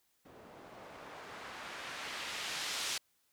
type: noise with low-pass filter sweep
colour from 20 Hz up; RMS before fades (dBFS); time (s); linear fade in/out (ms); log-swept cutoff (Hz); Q
blue; -43; 0.25-2.98; 5; 450 to 4900; 0.73
effects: white hiss -75 dBFS RMS until 3.32 s